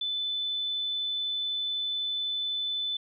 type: tone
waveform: sine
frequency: 3508 Hz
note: A7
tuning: 6 cents flat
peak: -28 dBFS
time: 0.01-2.97 s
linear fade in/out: 5 ms
effects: none